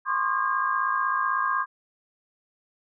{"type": "tone cluster", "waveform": "sine", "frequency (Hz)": [1042, 1098, 1208, 1616], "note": ["C6", "C#6", "D6", "G#6"], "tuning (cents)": [-7, -17, 48, -48], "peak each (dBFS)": -28, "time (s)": [0.05, 1.66], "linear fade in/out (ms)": 50, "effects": []}